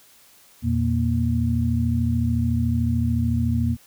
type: tone cluster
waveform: sine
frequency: 83.7 / 117.4 / 235.1 Hz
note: E2 / A#2 / A#3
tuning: +27 / +13 / +15 cents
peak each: -23 dBFS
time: 0.62-3.77 s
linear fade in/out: 50 ms
effects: white hiss -53 dBFS RMS until 3.86 s